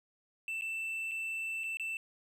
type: tone with dropouts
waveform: triangle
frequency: 2663 Hz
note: E7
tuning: 17 cents sharp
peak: -33 dBFS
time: 0.48-1.97 s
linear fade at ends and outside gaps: 1 ms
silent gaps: 0.611-0.62 / 1.112-1.116 / 1.636-1.64 / 1.771-1.797 s
effects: none